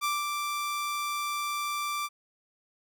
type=tone with ADSR envelope; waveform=sawtooth; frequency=1174.7 Hz; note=D6; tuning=in tune; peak=-22 dBFS; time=0.01-2.09 s; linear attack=34 ms; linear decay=190 ms; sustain=-4 dB; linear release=41 ms; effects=none